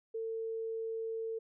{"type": "tone", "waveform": "sine", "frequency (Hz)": 450, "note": "A4", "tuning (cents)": 39, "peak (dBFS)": -35, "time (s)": [0.14, 1.39], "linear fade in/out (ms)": 10, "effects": []}